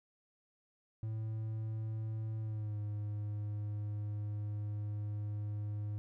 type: tone with pitch glide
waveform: triangle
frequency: 110 to 104.37 Hz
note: A2 to G#2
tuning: 0 to +9 cents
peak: -34 dBFS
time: 1.03-5.98 s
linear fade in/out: 0 ms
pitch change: -91 cents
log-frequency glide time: 2.4-2.78 s
effects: none

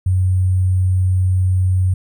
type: tone with sample-and-hold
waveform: sine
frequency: 92.5 Hz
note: F#2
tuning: in tune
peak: -12 dBFS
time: 0.06-1.94 s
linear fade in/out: 5 ms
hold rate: 8820 Hz
effects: none

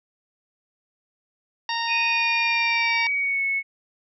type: harmonic tone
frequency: 926 Hz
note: A#5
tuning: 12 cents flat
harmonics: 1 / 2 / 3 / 4 / 5 / 6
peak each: -27 / -30 / -32 / -33 / -34 / -35 dBFS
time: 1.69-3.07 s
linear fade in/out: 2 ms
type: tone with pitch glide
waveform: sine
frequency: 2485 to 2201 Hz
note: D#7 to C#7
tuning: -3 to -13 cents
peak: -21 dBFS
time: 1.87-3.63 s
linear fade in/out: 50 ms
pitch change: -210 cents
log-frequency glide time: 2.1-3.43 s
effects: none

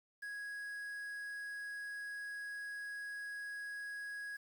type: tone with quantisation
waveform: triangle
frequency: 1661.2 Hz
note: G#6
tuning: in tune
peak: -40 dBFS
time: 0.22-4.37 s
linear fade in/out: 10 ms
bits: 10
effects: none

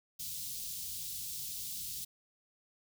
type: band-stop noise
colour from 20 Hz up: white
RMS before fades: -41 dBFS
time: 0.19-2.05 s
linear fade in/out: 10 ms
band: 180 to 3500 Hz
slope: 24 dB/octave
effects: none

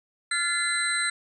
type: tone cluster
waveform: sine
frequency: 1394 / 1730 / 2052 / 4021 / 8330 Hz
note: F6 / A6 / C7 / B7 / C9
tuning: -4 / -30 / -34 / +30 / -9 cents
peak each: -30 dBFS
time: 0.31-1.1 s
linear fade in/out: 5 ms
effects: none

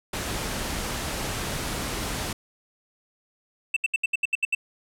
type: noise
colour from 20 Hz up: pink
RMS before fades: -30 dBFS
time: 0.13-2.33 s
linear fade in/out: 5 ms
type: tone bursts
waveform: triangle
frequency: 2665 Hz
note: E7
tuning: 18 cents sharp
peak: -18 dBFS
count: 9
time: 3.74-4.549 s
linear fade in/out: 5 ms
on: 25 ms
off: 73 ms
effects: low-pass 12000 Hz 12 dB/octave

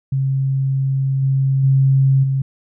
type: tone with level steps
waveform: sine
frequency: 134.9 Hz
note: C#3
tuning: 47 cents flat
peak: -15 / -13 / -10 / -15 dBFS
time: 0.12-2.42 s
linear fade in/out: 5 ms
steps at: 1.22 / 1.63 / 2.23 s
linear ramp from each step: 10 ms
effects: none

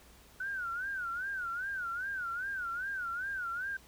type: tone with vibrato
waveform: sine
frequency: 1480 Hz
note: F#6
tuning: in tune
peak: -34 dBFS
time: 0.4-3.77 s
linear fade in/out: 5 ms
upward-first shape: sine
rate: 2.5 Hz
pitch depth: 150 cents each way
effects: added 60 Hz sine -62 dBFS peak until 3.87 s + pink hiss -59 dBFS RMS until 3.87 s

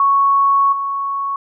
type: tone with level steps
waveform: sine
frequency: 1108.7 Hz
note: C#6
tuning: in tune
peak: -10 / -18 dBFS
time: 0-1.36 s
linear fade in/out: 2 ms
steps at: 0.72 s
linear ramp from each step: 10 ms
effects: none

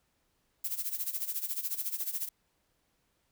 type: noise with tremolo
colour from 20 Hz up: violet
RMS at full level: -32 dBFS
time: 0.64-2.29 s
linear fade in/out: 5 ms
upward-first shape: sine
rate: 14 Hz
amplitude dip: 80%
effects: pink hiss -75 dBFS RMS until 3.31 s

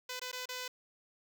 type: tone with dropouts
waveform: 5% pulse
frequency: 503 Hz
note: B4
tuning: 32 cents sharp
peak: -27 dBFS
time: 0.09-0.68 s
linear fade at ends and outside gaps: 5 ms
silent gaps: 0.196-0.215 / 0.316-0.328 / 0.457-0.489 s
effects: none

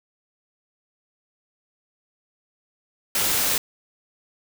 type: noise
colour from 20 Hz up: white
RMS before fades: -22 dBFS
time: 3.15-3.58 s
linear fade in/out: 2 ms
effects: none

